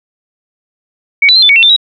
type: tone with pitch steps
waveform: sine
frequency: 2245 / 3974 / 4149 / 3509 / 2243 / 2703 / 3572 / 3848 Hz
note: C#7 / B7 / C8 / A7 / C#7 / E7 / A7 / B7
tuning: +21 / +10 / -15 / -5 / +20 / +43 / +25 / -46 cents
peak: -3 dBFS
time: 1.22-1.764 s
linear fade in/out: 5 ms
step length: 68 ms
effects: none